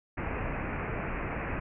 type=low-pass noise; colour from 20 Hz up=pink; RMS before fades=-34 dBFS; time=0.17-1.6 s; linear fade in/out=10 ms; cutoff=2600 Hz; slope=96 dB/octave; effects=none